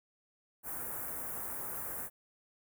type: band-stop noise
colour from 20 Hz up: white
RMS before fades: -40 dBFS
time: 0.63-2.1 s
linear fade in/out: 50 ms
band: 1600 to 10000 Hz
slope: 24 dB/octave
effects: none